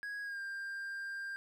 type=tone with pitch glide; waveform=triangle; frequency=1655 to 1593.1 Hz; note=G#6 to G6; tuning=-6 to +28 cents; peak=-37 dBFS; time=0.03-1.36 s; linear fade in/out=0 ms; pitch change=-66 cents; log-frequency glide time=0.23-0.4 s; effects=none